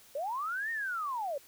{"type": "linear two-way sweep", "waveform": "sine", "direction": "up then down", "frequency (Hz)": [530, 1864.7, 530], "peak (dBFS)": -32, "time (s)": [0.15, 1.38], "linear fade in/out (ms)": 5, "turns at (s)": 0.71, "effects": ["white hiss -58 dBFS RMS until 1.47 s"]}